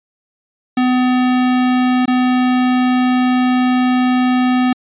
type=tone with dropouts; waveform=square; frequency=252.1 Hz; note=B3; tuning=36 cents sharp; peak=-12 dBFS; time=0.77-4.73 s; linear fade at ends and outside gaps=5 ms; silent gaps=2.057-2.078 s; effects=resampled to 8000 Hz